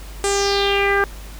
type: tone with low-pass filter sweep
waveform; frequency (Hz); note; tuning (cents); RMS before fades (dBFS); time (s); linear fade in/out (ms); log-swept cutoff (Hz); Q
sawtooth; 399.1; G4; +31; -18; 0.24-1.04; 0; 8700 to 1500; 4.5
effects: added 50 Hz sine -33 dBFS peak until 1.39 s + pink hiss -41 dBFS RMS until 1.39 s